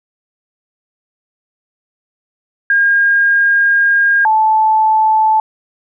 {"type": "tone pair in turn", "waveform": "sine", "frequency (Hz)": [1618, 872.6], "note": ["G#6", "A5"], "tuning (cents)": [-46, -15], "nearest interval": "major seventh", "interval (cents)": 1069, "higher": "first", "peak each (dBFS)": -8, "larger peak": "neither", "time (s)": [[2.7, 4.25], [4.25, 5.4]], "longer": "first", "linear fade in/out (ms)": 2, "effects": []}